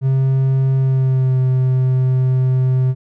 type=tone with pitch glide; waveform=triangle; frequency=133.3 to 129.21 Hz; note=C3 to C3; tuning=+33 to -21 cents; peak=-10 dBFS; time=0.01-2.95 s; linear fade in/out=50 ms; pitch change=-54 cents; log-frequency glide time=0.77-1.4 s; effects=none